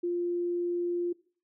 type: tone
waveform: sine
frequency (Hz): 349.2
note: F4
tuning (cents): 0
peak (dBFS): -27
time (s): 0.03-1.13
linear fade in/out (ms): 10
effects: noise-tail reverb RT60 0.5 s tail -22 dB re dry